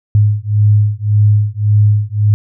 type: beating tone pair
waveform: sine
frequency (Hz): 103.83 / 105.63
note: G#2 / G#2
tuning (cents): 0 / +30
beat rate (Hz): 1.8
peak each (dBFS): -11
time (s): 0.15-2.34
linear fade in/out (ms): 0
effects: none